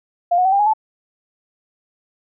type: tone with pitch steps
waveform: sine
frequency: 698.5 / 729.8 / 762.6 / 796.8 / 832.6 / 869.9 Hz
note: F5 / F#5 / G5 / G5 / G#5 / A5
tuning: 0 / -24 / -48 / +28 / +4 / -20 cents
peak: -12 dBFS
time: 0.31-0.736 s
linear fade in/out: 10 ms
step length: 71 ms
effects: none